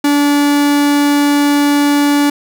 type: tone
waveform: 45% pulse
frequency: 288.7 Hz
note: D4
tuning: 30 cents flat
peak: -9 dBFS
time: 0.04-2.3 s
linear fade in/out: 5 ms
effects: none